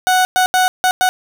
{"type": "tone bursts at uneven times", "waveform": "30% pulse", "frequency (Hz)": 740, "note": "F#5", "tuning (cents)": 0, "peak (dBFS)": -8, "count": 5, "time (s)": [[0.07, 0.25], [0.36, 0.46], [0.54, 0.68], [0.84, 0.91], [1.01, 1.09]], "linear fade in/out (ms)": 0, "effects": []}